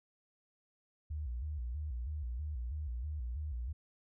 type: tone with vibrato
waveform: sine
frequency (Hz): 67.4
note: C#2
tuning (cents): -48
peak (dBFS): -36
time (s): 1.1-3.73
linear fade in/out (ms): 10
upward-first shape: square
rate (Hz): 3.1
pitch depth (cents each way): 200
effects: none